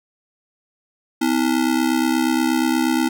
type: ring-modulated tone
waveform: square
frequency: 286.3 Hz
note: D4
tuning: 44 cents flat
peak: -14 dBFS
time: 1.21-3.09 s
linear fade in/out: 10 ms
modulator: 34.2 Hz
effects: none